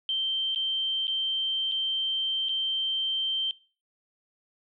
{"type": "tone with dropouts", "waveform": "sine", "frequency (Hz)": 3130, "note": "G7", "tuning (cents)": -3, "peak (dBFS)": -25, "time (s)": [0.09, 3.51], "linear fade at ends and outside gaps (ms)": 1, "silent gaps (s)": [[0.548, 0.559], [1.07, 1.079], [1.715, 1.72], [2.486, 2.492]], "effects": ["noise-tail reverb RT60 0.4 s tail -23 dB re dry"]}